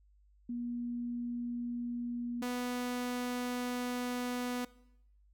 sine / sawtooth tone pair in turn, 240.1 / 246.7 Hz, B3 / B3, -49 / -2 cents, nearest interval unison, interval 47 cents, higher second, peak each -35 / -30 dBFS, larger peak second, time 0.49-2.42 / 2.42-4.65 s, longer second, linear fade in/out 5 ms, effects noise-tail reverb RT60 0.8 s tail -20 dB re dry + added 50 Hz sine -62 dBFS peak until 5.33 s

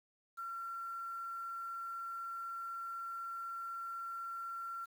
sine tone with quantisation, 1364 Hz, F6, 41 cents flat, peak -40 dBFS, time 0.37-4.86 s, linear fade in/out 20 ms, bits 10, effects none

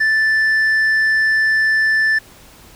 triangle tone with tanh clipping, 1760 Hz, A6, in tune, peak -13 dBFS, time 0-2.19 s, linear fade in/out 10 ms, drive 8 dB, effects pink hiss -44 dBFS RMS until 2.75 s

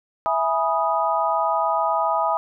sine chord, E major seventh, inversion none, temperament equal with one note detuned, 659.3 / 830.6 / 977.5 / 1244.5 Hz, E5 / G#5 / B5 / D#6, 0 / 0 / -18 / 0 cents, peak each -24 dBFS, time 0.26-2.37 s, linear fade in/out 0 ms, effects none

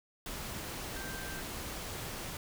sine tone in noise, 1568 Hz, G6, in tune, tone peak -45 dBFS, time 0.96-1.41 s, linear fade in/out 2 ms, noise pink, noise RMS -41 dBFS, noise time 0.26-2.37 s, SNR -7 dB, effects none

